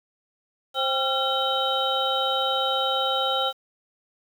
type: tone cluster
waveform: sine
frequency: 528 / 791 / 1367 / 3076 / 3807 Hz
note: C5 / G5 / F6 / G7 / A#7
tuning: +16 / +15 / -37 / -33 / +36 cents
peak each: -28 dBFS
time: 0.74-3.53 s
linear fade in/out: 50 ms
effects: 8-bit